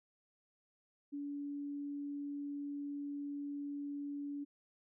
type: tone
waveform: sine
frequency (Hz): 286.2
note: D4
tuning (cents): -45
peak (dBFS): -39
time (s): 1.12-4.45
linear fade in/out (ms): 20
effects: none